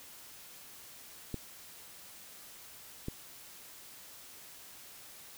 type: clicks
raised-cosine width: 3 ms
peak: -23 dBFS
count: 2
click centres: 1.343 / 3.084 s
effects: white hiss -52 dBFS RMS until 5.37 s